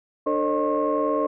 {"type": "tone cluster", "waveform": "sine", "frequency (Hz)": [297.1, 446.9, 537, 609, 1079], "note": ["D4", "A4", "C5", "D#5", "C#6"], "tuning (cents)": [20, 27, 45, -37, -47], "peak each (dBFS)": -26, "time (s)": [0.26, 1.27], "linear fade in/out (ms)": 10, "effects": ["tanh soft clip ceiling -12 dBFS"]}